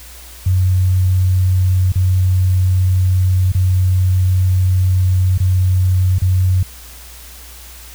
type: tone with dropouts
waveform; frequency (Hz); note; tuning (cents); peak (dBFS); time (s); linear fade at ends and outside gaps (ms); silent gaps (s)
sine; 92.5; F#2; 0; -10; 0.46-6.63; 5; 1.921-1.956 / 3.52-3.548 / 5.378-5.401 / 6.185-6.218
effects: added 60 Hz sine -37 dBFS peak until 7.94 s + white hiss -38 dBFS RMS until 7.94 s